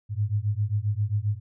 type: beating tone pair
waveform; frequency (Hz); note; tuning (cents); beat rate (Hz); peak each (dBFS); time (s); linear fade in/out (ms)
sine; 100.7 / 108.2; G2 / A2; +47 / -29; 7.5; -26; 0.09-1.4; 50
effects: none